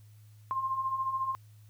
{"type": "beating tone pair", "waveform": "sine", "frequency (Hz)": [1046.5, 1060.5], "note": ["C6", "C6"], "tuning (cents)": [0, 23], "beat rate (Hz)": 14, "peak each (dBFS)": [-37, -30], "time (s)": [0.51, 1.35], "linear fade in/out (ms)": 0, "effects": ["added 106 Hz sine -52 dBFS peak until 1.69 s", "white hiss -68 dBFS RMS until 1.69 s"]}